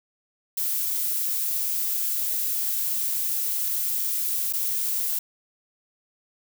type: noise with dropouts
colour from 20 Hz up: violet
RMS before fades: -26 dBFS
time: 0.57-5.19 s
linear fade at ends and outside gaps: 5 ms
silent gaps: 4.527-4.534 s
effects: none